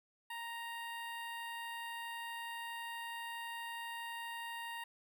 15% pulse tone with notch filter, 932.3 Hz, A#5, in tune, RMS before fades -44 dBFS, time 0.3-4.84 s, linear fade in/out 5 ms, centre 6200 Hz, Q 0.55, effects none

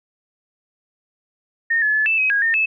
sine tone with pitch steps, 1835 / 1714 / 1725 / 2642 / 2538 / 1641 / 1822 / 2609 Hz, A#6 / A6 / A6 / E7 / D#7 / G#6 / A#6 / E7, -28 / -46 / -35 / +3 / +34 / -21 / -40 / -18 cents, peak -15 dBFS, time 1.7-2.66 s, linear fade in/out 10 ms, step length 120 ms, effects none

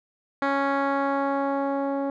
10% pulse tone with low-pass filter sweep, 277.2 Hz, C#4, in tune, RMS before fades -25 dBFS, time 0.42-2.1 s, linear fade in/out 2 ms, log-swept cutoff 2100 to 560 Hz, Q 0.88, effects none

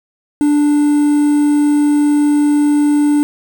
triangle tone with quantisation, 293.7 Hz, D4, in tune, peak -7 dBFS, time 0.41-3.23 s, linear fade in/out 0 ms, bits 5, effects none

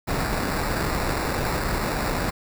pink noise with sample-and-hold, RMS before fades -25 dBFS, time 0.07-2.31 s, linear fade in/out 20 ms, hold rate 3150 Hz, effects none

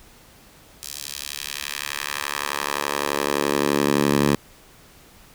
10% pulse tone with high-pass filter sweep, 71.7 Hz, D2, 41 cents flat, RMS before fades -24 dBFS, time 0.83-4.35 s, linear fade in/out 0 ms, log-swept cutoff 5500 to 160 Hz, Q 0.92, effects pink hiss -50 dBFS RMS until 5.34 s

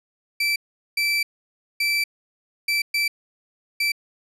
30% pulse tone bursts at uneven times, 2329 Hz, D7, 15 cents flat, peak -17 dBFS, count 6, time 0.4-0.56 / 0.97-1.23 / 1.8-2.04 / 2.68-2.82 / 2.94-3.08 / 3.8-3.92 s, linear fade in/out 5 ms, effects low-pass 11000 Hz 12 dB/octave

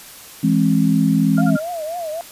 sine chord, E augmented, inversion none, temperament equal with one note detuned, 164.81 / 207.7 / 266.2 Hz, E3 / G#3 / B#3, 0 / 0 / +30 cents, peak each -17 dBFS, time 0.43-1.57 s, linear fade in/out 10 ms
sine tone bursts, 1400 Hz, F6, 4 cents sharp, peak -24 dBFS, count 3, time 1.37-1.596 s, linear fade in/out 10 ms, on 46 ms, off 44 ms
sine tone with vibrato, 659.3 Hz, E5, in tune, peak -23 dBFS, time 1.38-2.21 s, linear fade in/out 0 ms, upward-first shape triangle, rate 3.8 Hz, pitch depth 160 cents each way
effects white hiss -39 dBFS RMS until 2.31 s + resampled to 32000 Hz

